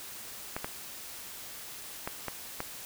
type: clicks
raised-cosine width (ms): 0.5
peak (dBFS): -18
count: 5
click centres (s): 0.565 / 0.645 / 2.075 / 2.283 / 2.604
effects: white hiss -44 dBFS RMS until 2.85 s